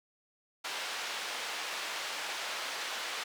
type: band-pass noise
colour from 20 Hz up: white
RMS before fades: -38 dBFS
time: 0.64-3.24 s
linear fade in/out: 10 ms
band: 540 to 3800 Hz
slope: 12 dB/octave
effects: none